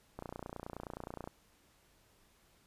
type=click train; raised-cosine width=1 ms; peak=-28 dBFS; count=33; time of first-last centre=0.19-1.275 s; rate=29.5 Hz; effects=pink hiss -68 dBFS RMS until 2.66 s + resampled to 32000 Hz

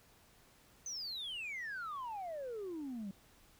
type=exponential sweep; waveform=sine; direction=down; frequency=6260 to 188.3 Hz; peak=-38 dBFS; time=0.86-3.11 s; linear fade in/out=2 ms; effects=tanh soft clip ceiling -38 dBFS + pink hiss -65 dBFS RMS until 3.59 s

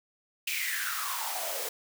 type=noise with high-pass filter sweep; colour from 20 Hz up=white; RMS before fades=-33 dBFS; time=0.47-1.69 s; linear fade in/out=5 ms; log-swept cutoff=2600 to 470 Hz; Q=7.2; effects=none

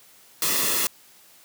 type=noise with comb filter; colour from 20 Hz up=white; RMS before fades=-23 dBFS; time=0.42-0.87 s; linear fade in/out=2 ms; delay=1.3 ms; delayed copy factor=-0.6; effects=white hiss -53 dBFS RMS until 1.44 s + high-pass 100 Hz 12 dB/octave

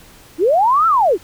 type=linear two-way sweep; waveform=sine; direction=up then down; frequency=293.7 to 1364 to 293.7 Hz; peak=-10 dBFS; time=0.38-1.18 s; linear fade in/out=50 ms; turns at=0.87 s; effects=pink hiss -44 dBFS RMS until 1.23 s

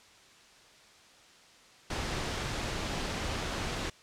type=noise; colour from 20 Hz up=pink; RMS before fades=-34 dBFS; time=1.9-3.9 s; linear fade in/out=5 ms; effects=white hiss -57 dBFS RMS until 4.02 s + low-pass 6000 Hz 12 dB/octave

